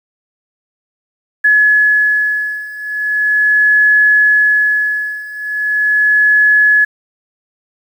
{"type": "beating tone pair", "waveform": "sine", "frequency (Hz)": [1700, 1700.39], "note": ["G#6", "G#6"], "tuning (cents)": [40, 40], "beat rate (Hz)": 0.39, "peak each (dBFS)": [-13, -11], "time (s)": [1.44, 6.85], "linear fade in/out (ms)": 10, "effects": ["7-bit"]}